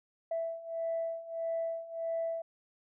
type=beating tone pair; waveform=sine; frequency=660 / 661.6 Hz; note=E5 / E5; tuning=+2 / +6 cents; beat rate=1.6 Hz; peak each=-37 / -34 dBFS; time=0.31-2.42 s; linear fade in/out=5 ms; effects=tanh soft clip ceiling -26 dBFS